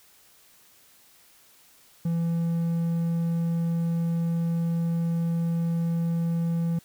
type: tone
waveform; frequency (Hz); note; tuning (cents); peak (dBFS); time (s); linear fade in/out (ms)
triangle; 167.6; E3; +29; -21; 2.05-6.79; 5
effects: white hiss -57 dBFS RMS until 6.84 s